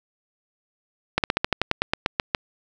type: slowing click train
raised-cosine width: 0.3 ms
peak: -3 dBFS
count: 13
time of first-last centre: 1.18-2.348 s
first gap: 58 ms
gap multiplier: 1.09
effects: none